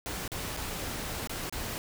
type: noise with dropouts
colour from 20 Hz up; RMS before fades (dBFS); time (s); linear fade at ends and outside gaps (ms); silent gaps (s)
pink; -36; 0.06-1.78; 0; 0.278-0.318 / 0.566-0.572 / 1.273-1.295 / 1.496-1.525
effects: none